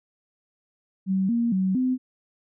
sine tone with pitch steps, 190.6 / 234.5 / 188.6 / 255.6 Hz, G3 / A#3 / F#3 / C4, -48 / +11 / +33 / -40 cents, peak -20 dBFS, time 1.06-1.98 s, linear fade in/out 50 ms, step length 230 ms, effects none

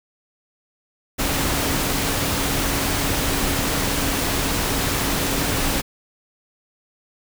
sine tone in noise, 277.2 Hz, C#4, in tune, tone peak -30 dBFS, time 1.18-5.82 s, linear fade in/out 20 ms, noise pink, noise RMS -22 dBFS, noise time 1.18-5.82 s, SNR -11 dB, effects none

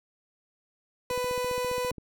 30% pulse tone, 497.5 Hz, B4, 13 cents sharp, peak -25 dBFS, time 1.1-1.91 s, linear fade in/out 2 ms
click train, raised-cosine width 3 ms, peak -28 dBFS, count 14, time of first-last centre 1.11-1.982 s, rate 14.9 Hz
effects none

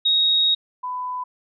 sine tone pair in turn, 3767 / 999.9 Hz, A#7 / B5, +17 / +21 cents, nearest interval octave + major seventh, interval 2296 cents, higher first, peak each -15 / -25 dBFS, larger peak first, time 0.05-0.55 / 0.83-1.24 s, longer first, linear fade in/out 10 ms, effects none

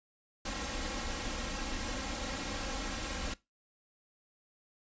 pink noise with comb filter, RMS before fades -37 dBFS, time 0.45-3.34 s, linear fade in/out 5 ms, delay 3.7 ms, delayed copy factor +0.75, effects noise-tail reverb RT60 0.2 s tail -19 dB re dry + resampled to 16000 Hz

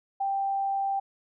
sine tone, 786 Hz, G5, 4 cents sharp, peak -25 dBFS, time 0.2-1 s, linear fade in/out 10 ms, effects none

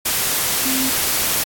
sine tone in noise, 262.6 Hz, C4, 6 cents sharp, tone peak -22 dBFS, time 0.65-0.9 s, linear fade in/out 10 ms, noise white, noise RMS -19 dBFS, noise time 0.05-1.44 s, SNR -6 dB, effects AAC 64 kbps

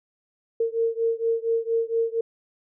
sine beating tone pair, 455.6 / 459.9 Hz, A#4 / A#4, -40 / -23 cents, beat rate 4.3 Hz, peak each -24 / -25 dBFS, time 0.6-2.21 s, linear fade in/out 5 ms, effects none

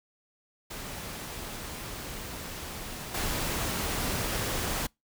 pink noise with level steps, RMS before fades -39 / -31 dBFS, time 0.7-4.87 s, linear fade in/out 10 ms, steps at 3.14 s, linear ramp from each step 5 ms, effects noise-tail reverb RT60 0.2 s tail -26 dB re dry

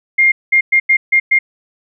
sine tone bursts at uneven times, 2120 Hz, C7, 22 cents sharp, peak -7 dBFS, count 6, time 0.18-0.32 / 0.52-0.61 / 0.72-0.8 / 0.89-0.97 / 1.12-1.2 / 1.31-1.39 s, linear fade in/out 10 ms, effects none

